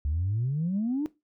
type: exponential sweep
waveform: sine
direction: up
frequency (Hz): 69.3 to 311.1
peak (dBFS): -24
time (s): 0.05-1.06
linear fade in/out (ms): 0
effects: noise-tail reverb RT60 0.2 s tail -18 dB re dry + tanh soft clip ceiling -21 dBFS